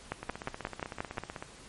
two click trains, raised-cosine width 0.5 ms, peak -17 / -23 dBFS, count 7 / 20, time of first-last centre 0.12-1.182 / 0.23-1.425 s, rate 5.65 / 15.9 Hz, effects pink hiss -52 dBFS RMS until 1.68 s + MP3 48 kbps

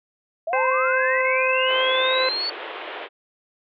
sine linear sweep, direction up, 622.3 to 4500 Hz, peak -23 dBFS, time 0.47-2.5 s, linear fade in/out 5 ms
harmonic tone, 519 Hz, C5, 14 cents flat, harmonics 1 / 2 / 3 / 4 / 5, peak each -22 / -25 / -27 / -28 / -29 dBFS, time 0.53-2.29 s, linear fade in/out 2 ms
pink band-pass noise, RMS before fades -34 dBFS, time 1.66-3.09 s, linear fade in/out 50 ms, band 350 to 3400 Hz, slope 48 dB/octave
effects none

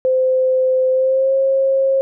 sine tone with pitch glide, 517 to 537.7 Hz, C5 to C5, -21 to +47 cents, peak -12 dBFS, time 0.05-2.01 s, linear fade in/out 0 ms, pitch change +68 cents, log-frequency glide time 0.91-1.34 s, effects none

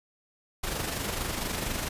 pink noise with amplitude modulation, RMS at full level -30 dBFS, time 0.63-1.89 s, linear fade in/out 10 ms, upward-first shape sine, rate 24.3 Hz, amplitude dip 45%, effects resampled to 32000 Hz

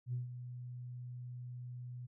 sine tone with ADSR envelope, 123.47 Hz, B2, in tune, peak -33 dBFS, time 0.06-2.07 s, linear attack 72 ms, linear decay 140 ms, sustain -10 dB, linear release 18 ms, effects tanh soft clip ceiling -30 dBFS

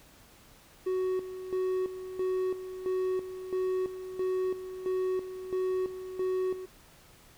triangle tone with tremolo, 372 Hz, F#4, 9 cents sharp, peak -25 dBFS, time 0.86-6.66 s, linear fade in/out 10 ms, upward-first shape square, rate 1.5 Hz, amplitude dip 70%, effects pink hiss -57 dBFS RMS until 7.37 s

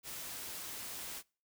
white noise, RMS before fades -44 dBFS, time 0.03-1.23 s, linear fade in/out 50 ms, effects noise-tail reverb RT60 0.4 s tail -26 dB re dry

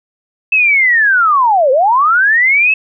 sine linear two-way sweep, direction down then up, 2637 to 498.1 to 2637 Hz, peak -7 dBFS, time 0.52-2.74 s, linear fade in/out 5 ms, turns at 1.71 s, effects none

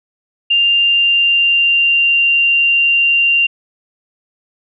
sine tone with pitch glide, 2794 to 2776 Hz, F7 to F7, 0 to -11 cents, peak -9 dBFS, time 0.5-3.47 s, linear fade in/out 10 ms, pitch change -11 cents, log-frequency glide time 0.74-2.21 s, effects none

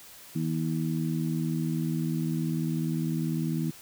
harmonic tone, 80.1 Hz, E2, 49 cents flat, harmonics 2 / 3 / 4, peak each -28 / -32 / -34 dBFS, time 0.35-3.71 s, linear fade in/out 10 ms, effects white hiss -49 dBFS RMS until 3.81 s

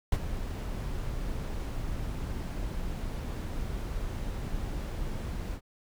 brown noise with ADSR envelope, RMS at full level -23 dBFS, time 0.12-5.61 s, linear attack 4 ms, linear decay 48 ms, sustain -11 dB, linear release 71 ms, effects none

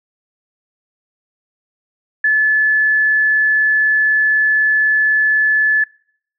sine tone, 1728 Hz, A6, 32 cents flat, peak -10 dBFS, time 2.24-5.84 s, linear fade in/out 5 ms, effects noise-tail reverb RT60 0.6 s tail -23 dB re dry

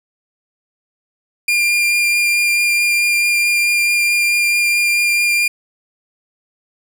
40% pulse tone with vibrato, 2400 Hz, D7, 37 cents sharp, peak -12 dBFS, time 1.48-5.48 s, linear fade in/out 5 ms, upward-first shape triangle, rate 4.6 Hz, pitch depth 11 cents each way, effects none

